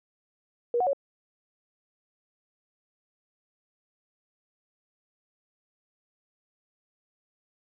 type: tone with pitch steps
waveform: sine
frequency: 478.2 / 732 / 556 Hz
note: A#4 / F#5 / C#5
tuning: +44 / -19 / +5 cents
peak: -22 dBFS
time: 0.74-0.932 s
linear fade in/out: 2 ms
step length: 64 ms
effects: none